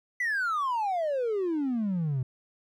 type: exponential sweep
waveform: triangle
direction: down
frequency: 2018 to 123.47 Hz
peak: -23 dBFS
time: 0.2-2.23 s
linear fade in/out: 5 ms
effects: tanh soft clip ceiling -21 dBFS